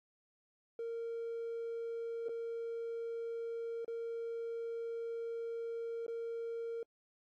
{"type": "tone with dropouts", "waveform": "triangle", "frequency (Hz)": 462, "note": "A#4", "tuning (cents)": -16, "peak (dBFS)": -35, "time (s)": [0.79, 6.83], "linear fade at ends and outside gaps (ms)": 2, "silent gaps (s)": [[2.286, 2.292], [3.847, 3.879], [6.065, 6.08]], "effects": ["tanh soft clip ceiling -33 dBFS", "AAC 64 kbps"]}